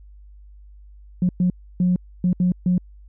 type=tone bursts at uneven times; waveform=sine; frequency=180 Hz; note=F#3; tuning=47 cents flat; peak=-14 dBFS; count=6; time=1.22-1.29 / 1.4-1.5 / 1.8-1.96 / 2.24-2.33 / 2.4-2.52 / 2.66-2.78 s; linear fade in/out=2 ms; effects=tanh soft clip ceiling -11 dBFS + added 50 Hz sine -42 dBFS peak until 3.08 s